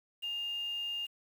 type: tone with quantisation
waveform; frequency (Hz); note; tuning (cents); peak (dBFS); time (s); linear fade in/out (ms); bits
sine; 2817; F7; +14; -34; 0.22-1.07; 20; 9
effects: none